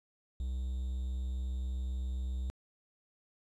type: tone with quantisation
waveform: triangle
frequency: 63.7 Hz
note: C2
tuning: 46 cents flat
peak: -31 dBFS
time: 0.4-2.5 s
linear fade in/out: 0 ms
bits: 10
effects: resampled to 24000 Hz